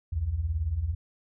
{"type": "beating tone pair", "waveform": "sine", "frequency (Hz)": [65.1, 83.1], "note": ["C2", "E2"], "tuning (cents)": [-8, 15], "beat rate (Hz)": 18, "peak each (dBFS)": [-32, -27], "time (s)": [0.12, 0.95], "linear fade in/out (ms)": 10, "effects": []}